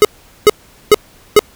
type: tone bursts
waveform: square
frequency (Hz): 421.1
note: G#4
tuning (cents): +24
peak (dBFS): -3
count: 4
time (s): 0.02-1.392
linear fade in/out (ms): 0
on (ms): 28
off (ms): 420
effects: pink hiss -45 dBFS RMS until 1.55 s